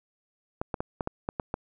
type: clicks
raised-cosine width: 1 ms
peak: -15 dBFS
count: 8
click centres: 0.615 / 0.742 / 0.805 / 1.008 / 1.074 / 1.289 / 1.398 / 1.541 s
effects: none